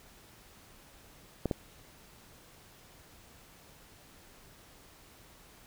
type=clicks; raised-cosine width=2 ms; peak=-16 dBFS; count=2; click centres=1.457 / 1.512 s; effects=pink hiss -57 dBFS RMS until 5.66 s